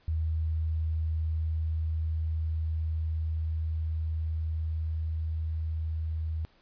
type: tone with level ramp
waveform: sine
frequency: 79.7 Hz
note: D#2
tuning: 42 cents sharp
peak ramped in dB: -26 to -29 dBFS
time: 0.08-6.45 s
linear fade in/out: 0 ms
effects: pink hiss -64 dBFS RMS until 6.61 s + resampled to 11025 Hz